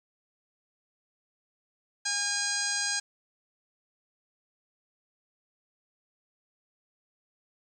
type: harmonic tone with a mistuned harmonic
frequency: 818 Hz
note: G#5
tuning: 26 cents flat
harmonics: 1 / 2 / 3 / 4 / 5 / 6 / 7 / 8 / 9 / 10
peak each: -42 / -33 / -41 / -42 / -37 / -34 / -42 / -33 / -42 / -38 dBFS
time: 2.05-3 s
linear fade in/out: 10 ms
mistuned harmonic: 2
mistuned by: -17 cents
effects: 10-bit